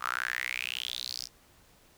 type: tone with high-pass filter sweep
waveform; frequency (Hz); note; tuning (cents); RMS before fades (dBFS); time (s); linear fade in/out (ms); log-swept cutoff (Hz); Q
sawtooth; 61.74; B1; 0; -35; 0-1.29; 50; 1200 to 5400; 7
effects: pink hiss -61 dBFS RMS until 1.97 s